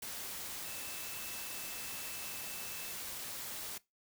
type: tone in noise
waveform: sine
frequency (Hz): 2637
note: E7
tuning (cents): 0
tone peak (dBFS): -52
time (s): 0.65-2.93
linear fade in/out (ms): 5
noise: white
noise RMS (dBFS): -43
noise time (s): 0.02-3.78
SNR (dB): -12
effects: noise-tail reverb RT60 0.2 s tail -20 dB re dry